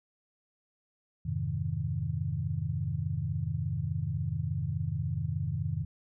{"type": "chord", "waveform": "sine", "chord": "F minor seventh", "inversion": "none", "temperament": "equal", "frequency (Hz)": [87.31, 103.83, 130.81, 155.56], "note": ["F2", "Ab2", "C3", "Eb3"], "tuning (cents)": [0, 0, 0, 0], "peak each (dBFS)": [-36, -35, -35, -34], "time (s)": [1.25, 5.85], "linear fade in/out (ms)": 10, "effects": []}